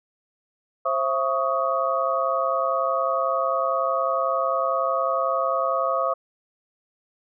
sine tone cluster, 531 / 667 / 1119 / 1250 Hz, C5 / E5 / C#6 / D#6, +25 / +20 / +16 / +8 cents, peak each -26 dBFS, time 0.85-6.14 s, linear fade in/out 10 ms, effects none

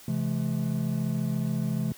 triangle tone cluster, 132.9 / 167.2 / 213.9 Hz, C3 / E3 / A3, +27 / +25 / -49 cents, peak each -28 dBFS, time 0.08-1.92 s, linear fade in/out 2 ms, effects white hiss -50 dBFS RMS until 1.97 s + high-pass 60 Hz 12 dB/octave

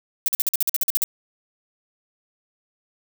violet noise bursts, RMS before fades -20 dBFS, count 12, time 0.26-1.04 s, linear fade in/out 0 ms, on 21 ms, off 48 ms, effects none

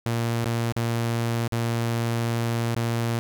sawtooth tone with dropouts, 116.54 Hz, A#2, in tune, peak -19 dBFS, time 0.06-3.19 s, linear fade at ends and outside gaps 0 ms, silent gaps 0.443-0.458 / 0.723-0.764 / 1.478-1.523 / 2.748-2.763 s, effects none

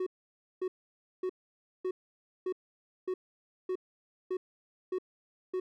triangle tone bursts, 370 Hz, F#4, in tune, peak -28 dBFS, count 10, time 0-5.6 s, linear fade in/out 5 ms, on 65 ms, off 550 ms, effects none

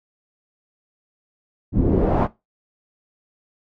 pink noise with low-pass filter sweep, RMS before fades -18 dBFS, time 1.72-2.28 s, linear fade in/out 50 ms, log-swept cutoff 220 to 960 Hz, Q 1.7, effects noise-tail reverb RT60 0.2 s tail -17 dB re dry

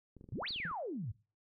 clicks, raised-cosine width 3 ms, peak -40 dBFS, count 12, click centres 0.167 / 0.211 / 0.242 / 0.289 / 0.323 / 0.357 / 0.388 / 0.421 / 0.507 / 0.561 / 0.601 / 0.713 s
sine exponential two-way sweep, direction up then down, 85.6 to 4782 to 91.3 Hz, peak -37 dBFS, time 0.32-1.12 s, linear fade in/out 10 ms, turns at 0.49 s
triangle tone with exponential decay, 168.3 Hz, E3, 36 cents sharp, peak -35 dBFS, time 0.65-0.74 s, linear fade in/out 2 ms, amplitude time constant 19 ms
effects noise-tail reverb RT60 0.3 s tail -17 dB re dry

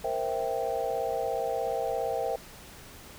sine chord, C dominant seventh, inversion third, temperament equal, 466.2 / 523.3 / 659.3 / 784 Hz, Bb4 / C5 / E5 / G5, 0 / 0 / 0 / 0 cents, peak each -33 dBFS, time 0.04-2.36 s, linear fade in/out 5 ms, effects pink hiss -48 dBFS RMS until 3.18 s

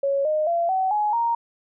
sine tone with pitch steps, 554.4 / 615.1 / 682.5 / 757.3 / 840.3 / 932.4 Hz, C#5 / D#5 / F5 / F#5 / G#5 / A#5, 0 / -20 / -40 / +40 / +20 / 0 cents, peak -19 dBFS, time 0.03-1.35 s, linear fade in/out 5 ms, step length 220 ms, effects none

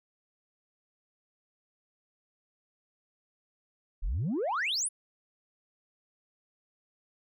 sine exponential sweep, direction up, 32.7 to 10740 Hz, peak -26 dBFS, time 4.02-4.89 s, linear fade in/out 20 ms, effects tanh soft clip ceiling -26 dBFS

